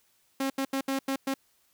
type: tone bursts at uneven times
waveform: sawtooth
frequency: 270.2 Hz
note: C#4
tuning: 44 cents flat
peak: -23 dBFS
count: 6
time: 0.4-0.5 / 0.58-0.65 / 0.73-0.81 / 0.88-0.99 / 1.08-1.16 / 1.27-1.34 s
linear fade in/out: 5 ms
effects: white hiss -68 dBFS RMS until 1.73 s